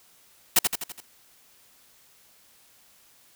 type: noise with echo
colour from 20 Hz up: white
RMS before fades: -17 dBFS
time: 0.56-0.59 s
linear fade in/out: 5 ms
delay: 83 ms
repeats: 5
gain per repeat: -5 dB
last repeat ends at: 1.005 s
effects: white hiss -58 dBFS RMS until 3.35 s